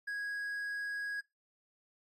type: tone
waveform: triangle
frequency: 1654 Hz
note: G#6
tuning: 8 cents flat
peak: -34 dBFS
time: 0.07-1.21 s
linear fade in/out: 10 ms
effects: noise-tail reverb RT60 0.2 s tail -20 dB re dry + AAC 32 kbps